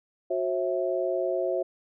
sine tone cluster, 366.7 / 537 / 658 Hz, F#4 / C5 / E5, -15 / +45 / -3 cents, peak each -29 dBFS, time 0.3-1.63 s, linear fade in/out 10 ms, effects none

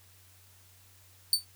sawtooth tone with exponential decay, 4543 Hz, C#8, 42 cents sharp, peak -15 dBFS, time 1.33-1.45 s, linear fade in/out 1 ms, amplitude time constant 24 ms, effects added 93 Hz sine -60 dBFS peak until 1.55 s + white hiss -60 dBFS RMS until 1.55 s

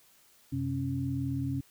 sine tone cluster, 91.8 / 130.5 / 274.7 Hz, F#2 / C3 / C#4, -13 / -4 / -16 cents, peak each -38 / -32 / -33 dBFS, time 0.52-1.61 s, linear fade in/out 10 ms, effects white hiss -62 dBFS RMS until 1.7 s

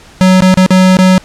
square tone with dropouts, 186 Hz, F#3, 9 cents sharp, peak -4 dBFS, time 0.21-1.18 s, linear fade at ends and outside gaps 0 ms, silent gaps 0.406-0.422 / 0.541-0.573 / 0.663-0.706 / 0.969-0.988 s, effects pink hiss -38 dBFS RMS until 1.24 s + low-pass 8000 Hz 12 dB/octave

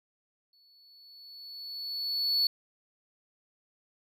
triangle tone with exponential growth, 4427 Hz, C#8, 3 cents flat, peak -21 dBFS, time 0.53-2.47 s, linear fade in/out 2 ms, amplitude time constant 420 ms, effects none

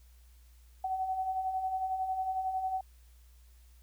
sine beating tone pair, 746 / 757 Hz, F#5 / F#5, +14 / +39 cents, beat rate 11 Hz, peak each -40 / -31 dBFS, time 0.84-2.81 s, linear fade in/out 5 ms, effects added 60 Hz sine -55 dBFS peak until 3.82 s + white hiss -68 dBFS RMS until 3.82 s

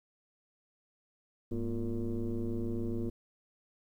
sine tone with frequency modulation, 125.4 Hz, B2, 27 cents sharp, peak -30 dBFS, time 1.51-3.1 s, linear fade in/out 10 ms, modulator 112 Hz, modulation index 2.4, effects tanh soft clip ceiling -27 dBFS + 11-bit

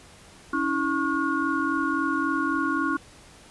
sine tone cluster, 279.5 / 323.2 / 1097 / 1434 Hz, C#4 / E4 / C#6 / F6, +14 / -34 / -18 / +45 cents, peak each -28 dBFS, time 0.53-2.97 s, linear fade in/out 5 ms, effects pink hiss -50 dBFS RMS until 3.5 s + resampled to 24000 Hz

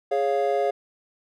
triangle chord, Db major, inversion second, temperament equal, 415.3 / 554.4 / 698.5 Hz, Ab4 / Db5 / F5, 0 / 0 / 0 cents, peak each -23 dBFS, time 0.11-0.71 s, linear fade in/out 10 ms, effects none

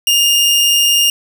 sawtooth tone, 2824 Hz, F7, 19 cents sharp, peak -6 dBFS, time 0.07-1.1 s, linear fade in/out 2 ms, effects none

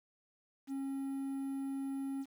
triangle tone with quantisation, 272.2 Hz, C#4, 31 cents flat, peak -34 dBFS, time 0.67-2.26 s, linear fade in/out 50 ms, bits 10, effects none

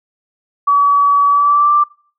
sine tone with pitch glide, 1140 to 1177.5 Hz, C#6 to D6, +48 to +4 cents, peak -8 dBFS, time 0.67-1.84 s, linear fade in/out 10 ms, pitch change +56 cents, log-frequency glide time 1.28-1.73 s, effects noise-tail reverb RT60 0.5 s tail -25 dB re dry

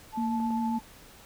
sine tone with tremolo, 872 Hz, A5, 16 cents flat, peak -30 dBFS, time 0.12-0.81 s, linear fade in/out 50 ms, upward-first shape triangle, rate 9.8 Hz, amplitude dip 35%
sine tone with vibrato, 230 Hz, A#3, 23 cents flat, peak -27 dBFS, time 0.17-0.79 s, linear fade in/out 10 ms, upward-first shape sine, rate 7.5 Hz, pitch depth 15 cents each way
clicks, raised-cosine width 1 ms, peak -32 dBFS, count 2, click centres 0.402 / 0.506 s
effects pink hiss -52 dBFS RMS until 1.25 s

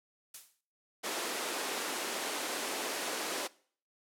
blue noise with exponential decay, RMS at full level -40 dBFS, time 0.34-0.61 s, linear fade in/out 5 ms, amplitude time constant 57 ms
pink high-pass noise, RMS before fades -36 dBFS, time 1.03-3.48 s, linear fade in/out 20 ms, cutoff 300 Hz, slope 24 dB/octave
effects noise-tail reverb RT60 0.5 s tail -21 dB re dry + low-pass 12000 Hz 12 dB/octave

